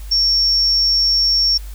sine tone, 5480 Hz, F8, 34 cents flat, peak -12 dBFS, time 0.11-1.58 s, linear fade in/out 10 ms, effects added 50 Hz sine -28 dBFS peak until 1.74 s + white hiss -44 dBFS RMS until 1.74 s

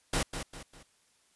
pink noise with echo, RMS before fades -29 dBFS, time 0.13-0.23 s, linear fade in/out 5 ms, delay 200 ms, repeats 3, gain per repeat -8 dB, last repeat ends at 0.83 s, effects white hiss -68 dBFS RMS until 1.35 s + resampled to 24000 Hz

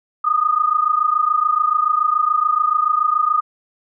sine tone pair together, 1217.5 / 1244.5 Hz, D#6 / D#6, -38 / 0 cents, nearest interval unison, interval 38 cents, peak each -17 dBFS, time 0.24-3.41 s, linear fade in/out 10 ms, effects none

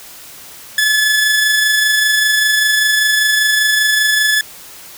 sawtooth tone with amplitude modulation, 1720 Hz, A6, 40 cents flat, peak -6 dBFS, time 0.78-4.41 s, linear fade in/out 2 ms, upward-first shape sine, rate 25.1 Hz, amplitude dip 30%, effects white hiss -36 dBFS RMS until 4.97 s

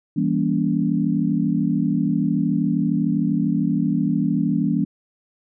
sine chord, E diminished seventh, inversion none, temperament just, 164.81 / 197.78 / 237.3 / 284.8 Hz, E3 / G3 / Bb3 / Db4, 0 / +16 / +31 / +47 cents, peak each -23 dBFS, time 0.16-4.85 s, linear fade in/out 10 ms, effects none

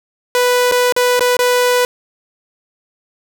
sawtooth tone with dropouts, 493.9 Hz, B4, in tune, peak -7 dBFS, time 0.35-1.85 s, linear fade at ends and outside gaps 1 ms, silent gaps 0.714-0.721 / 0.924-0.964 / 1.194-1.207 / 1.368-1.391 s, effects none

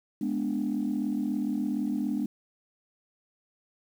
sine chord, G# diminished, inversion none, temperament equal with one note detuned, 209.7 / 246.9 / 293.7 Hz, G#3 / B3 / D4, +17 / 0 / 0 cents, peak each -30 dBFS, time 0.21-2.26 s, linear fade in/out 5 ms, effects tanh soft clip ceiling -20 dBFS + 9-bit

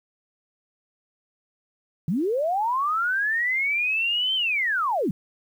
sine linear two-way sweep, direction up then down, 143.4 to 3136 to 143.4 Hz, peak -21 dBFS, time 2.08-5.11 s, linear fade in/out 2 ms, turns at 4.35 s, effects 9-bit

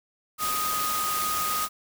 sine tone in noise, 1244.5 Hz, D#6, in tune, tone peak -27 dBFS, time 0.38-1.69 s, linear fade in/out 50 ms, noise white, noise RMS -30 dBFS, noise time 0.38-1.69 s, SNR 0 dB, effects none

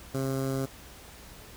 15% pulse tone with notch filter, 134.2 Hz, C3, 44 cents sharp, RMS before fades -30 dBFS, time 0.14-0.66 s, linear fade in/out 10 ms, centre 2600 Hz, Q 0.52, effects added 60 Hz sine -54 dBFS peak until 1.56 s + pink hiss -49 dBFS RMS until 1.56 s

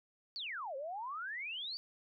sine exponential two-way sweep, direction down then up, 4699 to 518 to 4699 Hz, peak -39 dBFS, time 0.36-1.77 s, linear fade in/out 0 ms, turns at 0.76 s, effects none

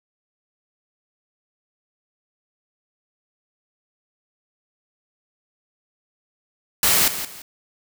white noise with echo, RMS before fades -17 dBFS, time 6.83-7.08 s, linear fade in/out 2 ms, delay 170 ms, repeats 2, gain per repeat -11 dB, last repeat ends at 7.42 s, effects none

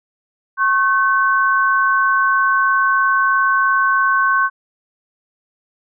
sine tone pair together, 1090.1 / 1527 Hz, C#6 / G6, -29 / -46 cents, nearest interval tritone, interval 583 cents, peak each -15 dBFS, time 0.57-4.5 s, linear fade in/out 50 ms, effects none

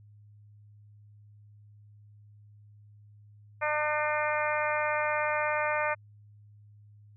harmonic tone, 301.4 Hz, D4, 45 cents sharp, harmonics 2 / 3 / 4 / 5 / 6 / 7 / 8, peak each -31 / -33 / -34 / -35 / -36 / -36 / -37 dBFS, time 3.61-5.95 s, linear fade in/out 20 ms, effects added 104 Hz sine -52 dBFS peak until 7.16 s

